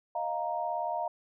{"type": "chord", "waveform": "sine", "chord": "Eb suspended second", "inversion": "none", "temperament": "just", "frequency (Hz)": [622.3, 700, 933.4], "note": ["Eb5", "F5", "Bb5"], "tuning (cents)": [0, 4, 2], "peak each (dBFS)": [-36, -33, -34], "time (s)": [0.15, 1.08], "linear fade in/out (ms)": 5, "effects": []}